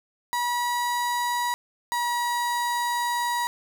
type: tone pair in turn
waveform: 35% pulse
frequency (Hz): 967 / 960.3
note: B5 / B5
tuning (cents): -37 / -49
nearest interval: unison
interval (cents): 12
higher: first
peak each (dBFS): -22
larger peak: neither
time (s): 0.33-1.54 / 1.92-3.47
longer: second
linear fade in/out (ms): 0
effects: none